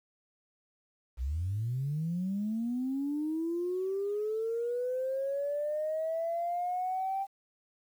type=linear sweep; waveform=sine; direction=up; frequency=57.3 to 788 Hz; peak=-29 dBFS; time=1.17-7.27 s; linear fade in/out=50 ms; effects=tanh soft clip ceiling -25 dBFS + 10-bit